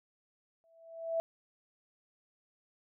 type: tone with exponential growth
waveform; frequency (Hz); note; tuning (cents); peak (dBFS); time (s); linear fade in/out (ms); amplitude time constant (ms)
sine; 659.3; E5; 0; -27; 0.64-1.2; 0; 120
effects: none